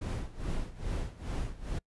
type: noise with tremolo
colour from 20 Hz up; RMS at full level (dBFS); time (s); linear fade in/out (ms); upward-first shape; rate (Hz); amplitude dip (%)
brown; -32; 0.01-1.79; 10; sine; 2.4; 85
effects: noise-tail reverb RT60 0.1 s tail -26 dB re dry + resampled to 24000 Hz

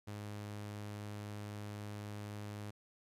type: tone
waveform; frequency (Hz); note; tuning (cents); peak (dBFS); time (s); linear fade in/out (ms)
sawtooth; 103.83; G#2; 0; -39; 0.07-2.71; 10
effects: resampled to 32000 Hz + 13-bit

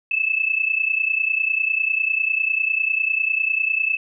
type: tone pair together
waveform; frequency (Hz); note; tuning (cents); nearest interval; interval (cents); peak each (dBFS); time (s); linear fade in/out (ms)
sine; 2603 / 2633; E7 / E7; -22 / -3; unison; 19; -21; 0.11-3.97; 5
effects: none

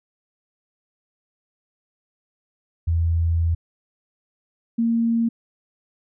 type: tone pair in turn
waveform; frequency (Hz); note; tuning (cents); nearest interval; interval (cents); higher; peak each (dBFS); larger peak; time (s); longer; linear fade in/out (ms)
sine; 83.3 / 230.6; E2 / A#3; +19 / -19; octave + tritone; 1762; second; -17; neither; 2.87-3.55 / 4.78-5.29; first; 10
effects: none

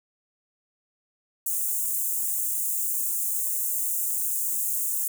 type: high-pass noise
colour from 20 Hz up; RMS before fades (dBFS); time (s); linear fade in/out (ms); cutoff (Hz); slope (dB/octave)
white; -27; 1.46-5.08; 5; 7000; 48
effects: none

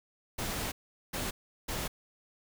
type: noise bursts at uneven times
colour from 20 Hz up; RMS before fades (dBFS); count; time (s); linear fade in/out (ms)
pink; -35; 3; 0.38-0.72 / 1.13-1.31 / 1.68-1.88; 10
effects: none

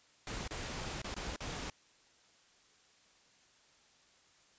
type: noise with dropouts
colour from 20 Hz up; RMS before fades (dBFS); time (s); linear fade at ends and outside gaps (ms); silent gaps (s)
pink; -41; 0.27-1.7; 2; 0.478-0.508 / 1.018-1.043 / 1.143-1.164 / 1.362-1.405
effects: white hiss -66 dBFS RMS until 4.58 s + resampled to 16000 Hz

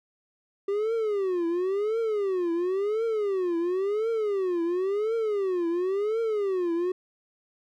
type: tone with vibrato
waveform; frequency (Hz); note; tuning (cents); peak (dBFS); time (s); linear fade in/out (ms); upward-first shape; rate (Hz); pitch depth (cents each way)
triangle; 392; G4; 0; -22; 0.68-6.92; 5; triangle; 0.95; 290
effects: none

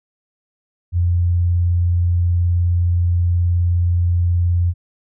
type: tone with vibrato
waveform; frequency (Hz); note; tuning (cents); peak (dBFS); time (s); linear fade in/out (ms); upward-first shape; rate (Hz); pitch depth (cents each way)
sine; 87.31; F2; 0; -13; 0.92-4.74; 50; sine; 19; 14
effects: none

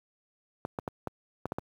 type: clicks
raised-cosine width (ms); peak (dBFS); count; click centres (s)
1; -18; 7; 0.651 / 0.788 / 0.878 / 1.073 / 1.456 / 1.521 / 1.585
effects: high-pass 80 Hz 12 dB/octave + 9-bit

